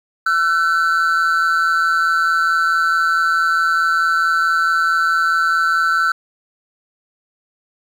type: tone pair together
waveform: triangle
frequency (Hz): 1344 / 1508.6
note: E6 / F#6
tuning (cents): +33 / +33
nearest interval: major second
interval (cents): 200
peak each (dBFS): -14 / -15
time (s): 0.26-6.12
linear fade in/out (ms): 5
effects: 8-bit